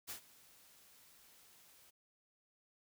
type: noise with ADSR envelope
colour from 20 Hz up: white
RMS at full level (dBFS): -44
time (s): 0.07-1.91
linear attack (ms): 31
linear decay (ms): 100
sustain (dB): -20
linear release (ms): 16
effects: none